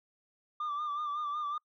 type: tone with vibrato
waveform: sine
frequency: 1186 Hz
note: D6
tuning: 17 cents sharp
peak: -30 dBFS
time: 0.6-1.58 s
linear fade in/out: 5 ms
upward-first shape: sine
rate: 5.4 Hz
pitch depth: 51 cents each way
effects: noise-tail reverb RT60 0.1 s tail -26 dB re dry + tanh soft clip ceiling -31 dBFS